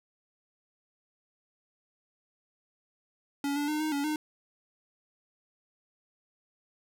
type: tone with pitch steps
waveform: square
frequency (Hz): 282.4 / 290.4 / 303.8 / 310.3 / 283.2 / 305.5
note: C#4 / D4 / D#4 / D#4 / C#4 / D#4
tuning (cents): +32 / -19 / -41 / -5 / +37 / -32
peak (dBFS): -29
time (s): 3.44-4.16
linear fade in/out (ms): 2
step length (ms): 120
effects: none